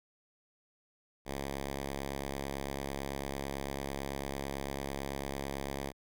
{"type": "tone", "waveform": "5% pulse", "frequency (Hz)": 69, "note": "C#2", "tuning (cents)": -7, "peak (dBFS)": -25, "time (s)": [1.25, 5.93], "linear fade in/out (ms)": 50, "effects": []}